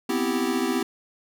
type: chord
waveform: square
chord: C major seventh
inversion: third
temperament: equal with one note detuned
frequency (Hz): 246.9 / 261.6 / 329.6 / 389.5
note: B3 / C4 / E4 / G4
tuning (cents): 0 / 0 / 0 / -11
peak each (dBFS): -29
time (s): 0.09-0.83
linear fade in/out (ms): 5
effects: none